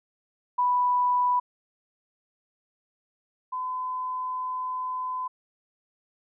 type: tone pair in turn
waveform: sine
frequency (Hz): 987.8 / 1015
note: B5 / B5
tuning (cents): 0 / +47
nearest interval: unison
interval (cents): 47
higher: second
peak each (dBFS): -20 / -28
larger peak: first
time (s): 0.58-1.4 / 3.52-5.28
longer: second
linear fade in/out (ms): 10
effects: none